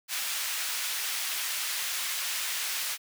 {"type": "high-pass noise", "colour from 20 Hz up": "pink", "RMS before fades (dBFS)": -32, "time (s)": [0.08, 2.98], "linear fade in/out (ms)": 50, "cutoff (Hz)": 1900, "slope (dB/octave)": 12, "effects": []}